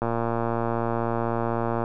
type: click train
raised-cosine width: 1 ms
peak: -12 dBFS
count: 212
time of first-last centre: 0.02-1.839 s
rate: 116 Hz
effects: none